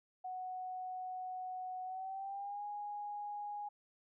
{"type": "tone with pitch glide", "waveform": "sine", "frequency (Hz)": [740, 825.8], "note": ["F#5", "G#5"], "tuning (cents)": [0, -10], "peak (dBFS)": -40, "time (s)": [0.24, 3.69], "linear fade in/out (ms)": 10, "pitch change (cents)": 190, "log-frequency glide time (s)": [1.84, 2.64], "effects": []}